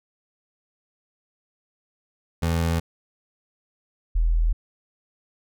25% pulse / sine tone pair in turn, 83.1 / 41.01 Hz, E2 / E1, +15 / -8 cents, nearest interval octave, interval 1223 cents, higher first, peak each -17 dBFS, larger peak neither, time 2.42-2.8 / 4.15-4.53 s, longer neither, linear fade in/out 10 ms, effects none

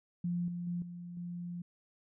sine tone with level steps, 174.61 Hz, F3, in tune, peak -31 / -36 / -33 / -42 / -38 dBFS, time 0.24-1.62 s, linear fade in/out 5 ms, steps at 0.48 / 0.67 / 0.82 / 1.17 s, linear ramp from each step 2 ms, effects none

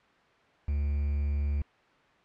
triangle tone with quantisation, 72 Hz, D2, 34 cents flat, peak -24 dBFS, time 0.68-1.62 s, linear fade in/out 5 ms, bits 8, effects white hiss -61 dBFS RMS until 2.24 s + low-pass 2000 Hz 12 dB/octave

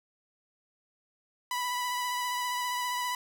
sawtooth tone with vibrato, 987.8 Hz, B5, in tune, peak -26 dBFS, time 1.51-3.15 s, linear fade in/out 2 ms, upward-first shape triangle, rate 15 Hz, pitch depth 23 cents each way, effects none

